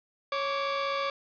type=tone pair together; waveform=sawtooth; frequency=552.7 / 1161 Hz; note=C#5 / D6; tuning=-5 / -20 cents; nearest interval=octave + minor second; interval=1285 cents; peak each=-27 dBFS; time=0.32-1.1 s; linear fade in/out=2 ms; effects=resampled to 11025 Hz + 8-bit